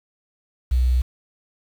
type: tone with quantisation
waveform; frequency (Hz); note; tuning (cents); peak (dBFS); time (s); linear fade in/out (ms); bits
sine; 62.6; B1; +24; -15; 0.71-1.02; 10; 7
effects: none